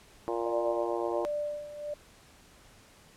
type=harmonic tone; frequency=116.54 Hz; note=A#2; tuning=in tune; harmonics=3 / 4 / 5 / 6 / 7 / 8 / 9; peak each=-33 / -35 / -37 / -39 / -40 / -41 / -42 dBFS; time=0.28-1.25 s; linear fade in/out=0 ms
type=tone with tremolo; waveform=sine; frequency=591 Hz; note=D5; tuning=11 cents sharp; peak=-29 dBFS; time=0.46-1.94 s; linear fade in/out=5 ms; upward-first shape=sine; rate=1.4 Hz; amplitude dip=75%
effects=pink hiss -57 dBFS RMS until 3.16 s + low-pass 11000 Hz 12 dB/octave